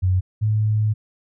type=tone pair in turn; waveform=sine; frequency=92.5 / 107.38 Hz; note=F#2 / A2; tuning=0 / -42 cents; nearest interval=minor third; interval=258 cents; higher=second; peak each=-15 / -16 dBFS; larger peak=first; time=0.02-0.21 / 0.41-0.94 s; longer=second; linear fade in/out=20 ms; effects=none